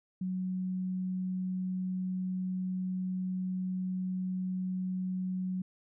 sine tone, 185 Hz, F#3, in tune, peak -31 dBFS, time 0.21-5.62 s, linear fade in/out 5 ms, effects none

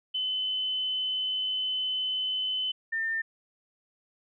sine tone pair in turn, 3033 / 1803.3 Hz, F#7 / A6, +42 / +42 cents, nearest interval major sixth, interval 900 cents, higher first, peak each -27 dBFS, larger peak neither, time 0.14-2.72 / 2.92-3.22 s, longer first, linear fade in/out 10 ms, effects none

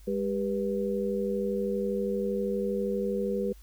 sine tone cluster, 203.4 / 394.8 / 487.3 Hz, G#3 / G4 / B4, -36 / +12 / -23 cents, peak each -31 dBFS, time 0.07-3.53 s, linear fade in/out 10 ms, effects added 50 Hz sine -48 dBFS peak until 3.62 s + white hiss -61 dBFS RMS until 3.62 s

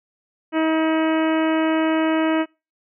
harmonic tone with a mistuned harmonic, 318.5 Hz, D#4, 41 cents sharp, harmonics 1 / 2 / 3 / 4 / 5 / 6 / 7 / 8 / 9, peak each -18 / -24 / -28 / -30 / -32 / -34 / -35 / -36 / -37 dBFS, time 0.52-2.46 s, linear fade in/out 50 ms, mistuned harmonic 9, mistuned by +45 cents, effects noise-tail reverb RT60 0.3 s tail -26 dB re dry

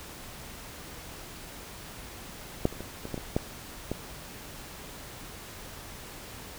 clicks, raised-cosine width 2 ms, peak -9 / -29 / -24 / -23 / -18 / -22 / -11 / -16 dBFS, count 8, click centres 2.654 / 2.726 / 2.806 / 3.054 / 3.143 / 3.178 / 3.365 / 3.916 s, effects pink hiss -44 dBFS RMS until 6.58 s

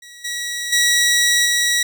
15% pulse tone with level steps, 1923 Hz, B6, 47 cents flat, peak -32 / -17 / -7 / -9 dBFS, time 0.02-1.83 s, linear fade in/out 5 ms, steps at 0.24 / 0.72 / 1.45 s, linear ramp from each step 10 ms, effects none

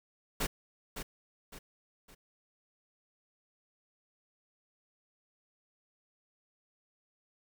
pink noise with echo, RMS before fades -32 dBFS, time 0.4-0.47 s, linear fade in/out 10 ms, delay 560 ms, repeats 3, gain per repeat -8 dB, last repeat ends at 2.15 s, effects none

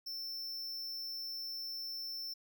square tone, 5360 Hz, E8, 28 cents sharp, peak -40 dBFS, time 0.06-2.34 s, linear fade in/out 10 ms, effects none

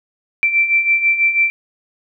sine beating tone pair, 2339 / 2345.1 Hz, D7 / D7, -8 / -3 cents, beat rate 6.1 Hz, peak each -19 / -13 dBFS, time 0.43-1.5 s, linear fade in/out 0 ms, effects none

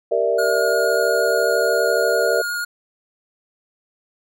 sine chord, E half-diminished seventh, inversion first, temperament equal, 392 / 466.2 / 587.3 / 659.3 Hz, G4 / Bb4 / D5 / E5, 0 / 0 / 0 / 0 cents, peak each -25 / -20 / -21 / -22 dBFS, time 0.11-2.42 s, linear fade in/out 10 ms
square tone with vibrato, 1430 Hz, F6, 41 cents sharp, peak -23 dBFS, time 0.38-2.65 s, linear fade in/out 10 ms, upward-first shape sine, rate 8.5 Hz, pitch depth 8 cents each way
effects none

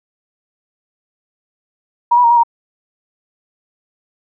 sine tone with pitch steps, 953 / 979 / 935 / 955 / 934 Hz, A#5 / B5 / A#5 / A#5 / A#5, +38 / -15 / +5 / +42 / +3 cents, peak -7 dBFS, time 2.11-2.435 s, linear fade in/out 10 ms, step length 65 ms, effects none

